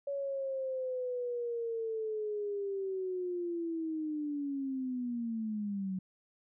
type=linear sweep; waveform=sine; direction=down; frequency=564 to 184.7 Hz; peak=-33 dBFS; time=0.07-5.99 s; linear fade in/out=5 ms; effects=none